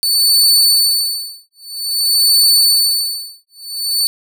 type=tone with tremolo; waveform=sawtooth; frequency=4493 Hz; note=C#8; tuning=23 cents sharp; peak=-5 dBFS; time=0.03-4.07 s; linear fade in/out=0 ms; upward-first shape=sine; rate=0.51 Hz; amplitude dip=100%; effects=none